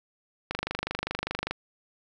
click train, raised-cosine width 0.3 ms, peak -13 dBFS, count 26, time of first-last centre 0.51-1.51 s, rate 25 Hz, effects none

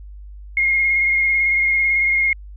sine tone with vibrato, 2143 Hz, C7, 41 cents sharp, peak -14 dBFS, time 0.57-2.33 s, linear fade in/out 2 ms, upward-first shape sine, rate 18 Hz, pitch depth 21 cents each way, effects added 50 Hz sine -34 dBFS peak until 2.56 s

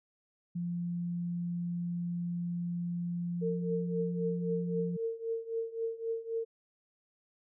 sine tone, 173.6 Hz, F3, 10 cents flat, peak -32 dBFS, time 0.55-4.97 s, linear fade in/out 10 ms
sine tone with tremolo, 455.1 Hz, A#4, 42 cents flat, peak -29 dBFS, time 3.41-6.45 s, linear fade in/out 20 ms, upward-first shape triangle, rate 3.8 Hz, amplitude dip 90%
effects none

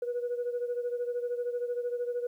sine beating tone pair, 482.6 / 495.6 Hz, B4 / B4, -40 / +6 cents, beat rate 13 Hz, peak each -30 / -35 dBFS, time 0.02-2.27 s, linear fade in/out 5 ms, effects tanh soft clip ceiling -25 dBFS + 11-bit

